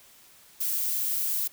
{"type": "noise", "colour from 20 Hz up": "violet", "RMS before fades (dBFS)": -28, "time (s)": [0.6, 1.48], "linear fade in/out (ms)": 10, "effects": ["white hiss -55 dBFS RMS until 1.52 s"]}